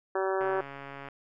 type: harmonic tone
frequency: 191 Hz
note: G3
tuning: 45 cents flat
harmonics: 2 / 3 / 4 / 5 / 6 / 7 / 8 / 9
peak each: -29 / -33 / -35 / -37 / -39 / -40 / -41 / -42 dBFS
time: 0.15-0.61 s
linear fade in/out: 5 ms
type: click train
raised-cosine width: 0.5 ms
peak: -27 dBFS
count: 95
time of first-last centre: 0.41-1.086 s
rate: 139 Hz
effects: none